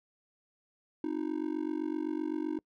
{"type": "tone with amplitude modulation", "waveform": "triangle", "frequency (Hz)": 311.1, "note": "D#4", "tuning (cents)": 0, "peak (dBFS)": -25, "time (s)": [1.04, 2.59], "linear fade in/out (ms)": 2, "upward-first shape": "sine", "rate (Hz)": 47.8, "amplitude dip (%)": 100, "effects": ["noise-tail reverb RT60 0.1 s tail -26 dB re dry"]}